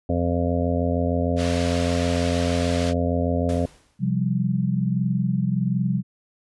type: harmonic tone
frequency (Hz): 86.5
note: F2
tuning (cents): -16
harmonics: 1 / 2 / 3 / 5 / 6 / 7 / 8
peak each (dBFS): -24 / -28 / -25 / -31 / -29 / -29 / -32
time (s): 0.09-3.66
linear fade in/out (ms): 5
type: band-pass noise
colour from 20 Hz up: white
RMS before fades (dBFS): -34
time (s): 1.36-2.94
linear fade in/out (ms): 50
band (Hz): 760 to 4300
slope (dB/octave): 12
type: noise with exponential decay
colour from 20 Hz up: pink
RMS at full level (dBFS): -36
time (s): 3.49-4.09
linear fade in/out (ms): 1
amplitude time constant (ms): 130
type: chord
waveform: sine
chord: C suspended fourth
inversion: none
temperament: equal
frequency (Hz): 130.81 / 174.61 / 196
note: C3 / F3 / G3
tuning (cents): 0 / 0 / 0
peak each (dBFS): -24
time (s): 3.99-6.03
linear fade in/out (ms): 50
effects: resampled to 24000 Hz